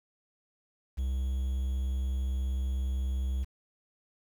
triangle tone with quantisation, 65.41 Hz, C2, in tune, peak -26 dBFS, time 0.97-3.45 s, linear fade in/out 20 ms, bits 9, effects none

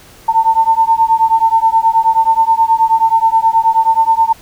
sine beating tone pair, 895 / 904.4 Hz, A5 / A5, +29 / +47 cents, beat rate 9.4 Hz, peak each -11 dBFS, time 0.28-4.33 s, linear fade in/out 10 ms, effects pink hiss -41 dBFS RMS until 4.41 s

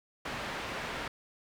white low-pass noise, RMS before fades -38 dBFS, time 0.25-1.08 s, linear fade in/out 5 ms, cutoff 2100 Hz, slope 12 dB/octave, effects none

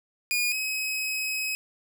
sawtooth tone pair in turn, 2443 / 2545 Hz, D#7 / D#7, -32 / +39 cents, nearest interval minor second, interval 71 cents, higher second, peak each -20 / -24 dBFS, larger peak first, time 0.31-0.52 / 0.52-1.55 s, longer second, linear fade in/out 0 ms, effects none

